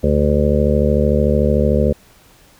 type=harmonic tone; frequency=73.42 Hz; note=D2; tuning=in tune; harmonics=1 / 2 / 3 / 5 / 6 / 7 / 8; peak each=-17 / -20 / -18 / -23 / -21 / -19 / -23 dBFS; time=0.03-1.93 s; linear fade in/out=10 ms; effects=pink hiss -49 dBFS RMS until 2.59 s